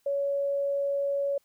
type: tone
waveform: sine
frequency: 561 Hz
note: C#5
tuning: 21 cents sharp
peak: -25 dBFS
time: 0.06-1.38 s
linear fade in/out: 5 ms
effects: white hiss -70 dBFS RMS until 1.44 s